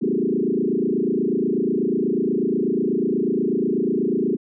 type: tone with frequency modulation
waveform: sine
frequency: 307 Hz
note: D#4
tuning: 23 cents flat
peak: -18 dBFS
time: 0.01-4.37 s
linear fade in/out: 20 ms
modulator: 28.2 Hz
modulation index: 3.8
effects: none